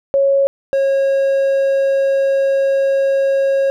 sine / triangle tone pair in turn, 551 / 545.3 Hz, C#5 / C#5, -11 / -29 cents, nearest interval unison, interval 18 cents, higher first, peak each -10 dBFS, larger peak neither, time 0.14-0.47 / 0.73-3.7 s, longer second, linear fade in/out 0 ms, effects none

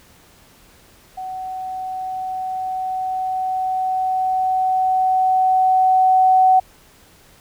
sine tone with level ramp, 750 Hz, F#5, 23 cents sharp, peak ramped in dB -26 to -9 dBFS, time 1.17-6.6 s, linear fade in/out 10 ms, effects pink hiss -50 dBFS RMS until 7.4 s

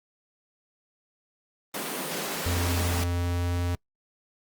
pink high-pass noise, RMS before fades -32 dBFS, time 1.74-3.04 s, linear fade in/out 5 ms, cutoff 150 Hz, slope 96 dB/octave
square tone with pitch glide, 87.3 to 87.81 Hz, F2 to F2, 0 to +10 cents, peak -26 dBFS, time 2.46-3.75 s, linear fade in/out 0 ms, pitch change +10 cents, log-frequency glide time 3.1-3.6 s
effects noise-tail reverb RT60 0.1 s tail -26 dB re dry + Opus 32 kbps

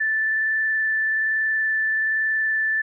sine tone with frequency modulation, 1759 Hz, A6, 1 cent flat, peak -19 dBFS, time 0-2.82 s, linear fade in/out 10 ms, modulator 21.2 Hz, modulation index 0.57, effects none

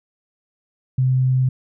sine tone, 129.3 Hz, C3, 20 cents flat, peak -14 dBFS, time 0.98-1.49 s, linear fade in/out 5 ms, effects none

